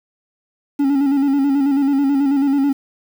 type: tone with vibrato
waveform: triangle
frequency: 278 Hz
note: C#4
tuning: 5 cents sharp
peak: -11 dBFS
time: 0.79-2.73 s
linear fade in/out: 10 ms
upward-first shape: square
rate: 9.2 Hz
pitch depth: 46 cents each way
effects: 7-bit